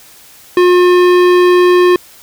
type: tone with hard clipping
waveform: sine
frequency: 358.2 Hz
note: F4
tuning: 44 cents sharp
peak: -7 dBFS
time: 0.57-1.96 s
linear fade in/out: 2 ms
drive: 16 dB
effects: white hiss -40 dBFS RMS until 2.22 s